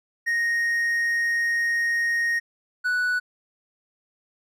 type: tone pair in turn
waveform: triangle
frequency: 1864.7 / 1480 Hz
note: A#6 / F#6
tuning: 0 / 0 cents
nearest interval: major third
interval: 400 cents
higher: first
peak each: -19 dBFS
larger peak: neither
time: 0.26-2.4 / 2.84-3.2 s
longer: first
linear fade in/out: 20 ms
effects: none